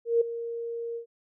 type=tone with ADSR envelope; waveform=sine; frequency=465.8 Hz; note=A#4; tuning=1 cent flat; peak=-17 dBFS; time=0.05-1.06 s; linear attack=160 ms; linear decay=8 ms; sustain=-14 dB; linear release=100 ms; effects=none